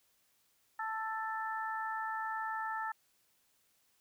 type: harmonic tone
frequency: 441.2 Hz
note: A4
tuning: 5 cents sharp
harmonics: 2 / 3 / 4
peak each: -38 / -40 / -41 dBFS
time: 0.79-2.92 s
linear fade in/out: 5 ms
effects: white hiss -73 dBFS RMS until 4 s